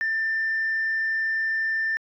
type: tone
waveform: sine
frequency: 1786 Hz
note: A6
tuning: 25 cents sharp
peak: -21 dBFS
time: 0.01-1.97 s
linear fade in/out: 0 ms
effects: tanh soft clip ceiling -19 dBFS